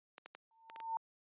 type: clicks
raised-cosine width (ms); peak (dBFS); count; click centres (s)
0.3; -33; 6; 0.181 / 0.26 / 0.35 / 0.699 / 0.761 / 0.802
type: tone with exponential growth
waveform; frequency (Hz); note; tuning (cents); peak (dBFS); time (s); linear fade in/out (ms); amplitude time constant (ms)
sine; 902; A5; +43; -32; 0.51-0.97; 1; 100
effects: high-pass 400 Hz 12 dB/octave + resampled to 8000 Hz